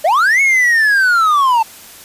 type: linear two-way sweep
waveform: triangle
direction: up then down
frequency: 568 to 2217 to 872 Hz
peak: -7 dBFS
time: 0.04-1.63 s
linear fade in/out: 10 ms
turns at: 0.41 s
effects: white hiss -37 dBFS RMS until 2.04 s + resampled to 32000 Hz